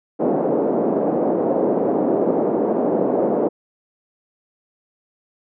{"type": "band-pass noise", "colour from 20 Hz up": "white", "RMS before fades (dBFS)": -19, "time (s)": [0.19, 3.49], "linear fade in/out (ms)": 20, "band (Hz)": [210, 590], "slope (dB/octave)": 24, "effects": []}